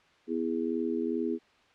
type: harmonic tone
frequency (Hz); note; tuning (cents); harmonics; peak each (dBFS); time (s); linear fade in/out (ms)
82.41; E2; 0; 3 / 4 / 5; -32 / -32 / -33; 0.27-1.39; 50
effects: white hiss -62 dBFS RMS until 1.74 s + low-pass 3000 Hz 12 dB/octave